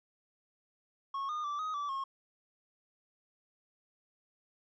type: tone with pitch steps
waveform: triangle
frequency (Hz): 1097 / 1221 / 1166 / 1256 / 1157 / 1082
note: C#6 / D#6 / D6 / D#6 / D6 / C#6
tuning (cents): -18 / -33 / -13 / +16 / -26 / -42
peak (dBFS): -32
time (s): 1.14-2.04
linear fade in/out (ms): 5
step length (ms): 150
effects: resampled to 16000 Hz